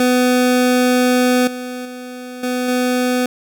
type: tone with level steps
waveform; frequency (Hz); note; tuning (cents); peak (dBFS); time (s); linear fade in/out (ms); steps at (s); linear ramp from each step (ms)
25% pulse; 250; B3; +21; -8 / -21 / -25 / -14 / -11; 0-3.26; 2; 1.47 / 1.85 / 2.43 / 2.68; 5
effects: none

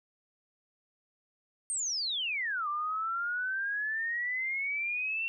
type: exponential two-way sweep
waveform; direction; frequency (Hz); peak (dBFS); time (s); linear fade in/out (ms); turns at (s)
sine; down then up; 8870 to 1172 to 2728; -30; 1.7-5.28; 0; 2.68
effects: none

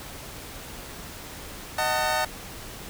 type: chord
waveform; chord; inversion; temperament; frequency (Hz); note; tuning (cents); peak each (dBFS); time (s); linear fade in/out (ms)
25% pulse; D# diminished; none; just; 622.3 / 746.7 / 896; D#5 / F#5 / A5; 0 / +16 / +31; -24; 1.78-2.25; 5
effects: pink hiss -40 dBFS RMS until 2.89 s

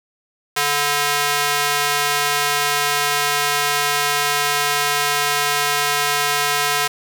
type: tone with high-pass filter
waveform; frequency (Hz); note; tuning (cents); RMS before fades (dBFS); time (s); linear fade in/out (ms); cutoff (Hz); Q
square; 145.1; D3; -21; -19; 0.56-6.88; 10; 1000; 0.64
effects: 7-bit

